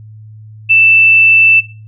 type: tone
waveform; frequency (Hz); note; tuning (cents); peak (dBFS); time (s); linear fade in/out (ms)
sine; 2654; E7; +11; -4; 0.69-1.61; 20
effects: noise-tail reverb RT60 0.4 s tail -18 dB re dry + added 108 Hz sine -31 dBFS peak until 1.87 s